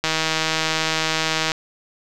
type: click train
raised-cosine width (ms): 0.2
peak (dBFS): -3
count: 236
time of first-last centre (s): 0.04-1.518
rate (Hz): 159
effects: none